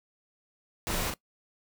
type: noise with echo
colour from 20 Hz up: pink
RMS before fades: -32 dBFS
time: 0.87-1.1 s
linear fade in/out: 0 ms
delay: 39 ms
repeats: 1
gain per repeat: -4 dB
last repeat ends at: 1.139 s
effects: noise-tail reverb RT60 0.1 s tail -21 dB re dry